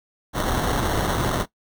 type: noise with sample-and-hold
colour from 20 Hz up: pink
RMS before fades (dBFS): -23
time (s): 0.33-1.46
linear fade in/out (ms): 50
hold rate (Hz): 2450
effects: noise-tail reverb RT60 0.1 s tail -17 dB re dry